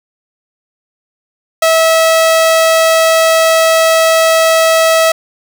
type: tone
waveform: sawtooth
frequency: 649 Hz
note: E5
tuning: 27 cents flat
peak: -3 dBFS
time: 1.62-5.12 s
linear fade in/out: 5 ms
effects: none